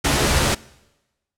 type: noise with comb filter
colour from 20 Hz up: pink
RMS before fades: -18 dBFS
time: 0.04-0.55 s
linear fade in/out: 10 ms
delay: 14 ms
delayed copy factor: +0.55
effects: noise-tail reverb RT60 1.0 s tail -22 dB re dry + low-pass 10000 Hz 12 dB/octave